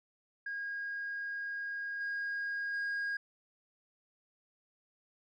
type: tone with level steps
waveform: sine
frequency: 1632 Hz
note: G#6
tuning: 31 cents flat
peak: -35 / -32 / -30 dBFS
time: 0.46-3.17 s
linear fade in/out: 5 ms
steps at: 2 / 2.73 s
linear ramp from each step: 10 ms
effects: tanh soft clip ceiling -32 dBFS